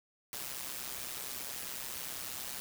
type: noise with amplitude modulation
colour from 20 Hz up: white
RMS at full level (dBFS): -38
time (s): 0.33-2.6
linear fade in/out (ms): 0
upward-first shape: sine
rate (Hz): 130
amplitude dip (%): 75
effects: none